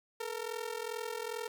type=ring-modulated tone; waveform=sawtooth; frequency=456.8 Hz; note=A#4; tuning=35 cents flat; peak=-30 dBFS; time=0.2-1.48 s; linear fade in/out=2 ms; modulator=21.2 Hz; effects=none